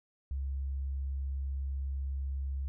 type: tone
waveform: sine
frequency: 68 Hz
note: C#2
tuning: 33 cents flat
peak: -32 dBFS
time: 0.31-2.68 s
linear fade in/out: 0 ms
effects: none